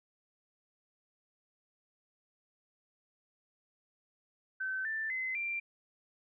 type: tone with pitch steps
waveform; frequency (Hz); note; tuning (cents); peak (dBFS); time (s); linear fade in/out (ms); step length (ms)
sine; 1534 / 1772.3 / 2048 / 2366; G6 / A6 / C7 / D7; -38 / +12 / -38 / +12; -33; 4.6-5.6; 10; 250
effects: none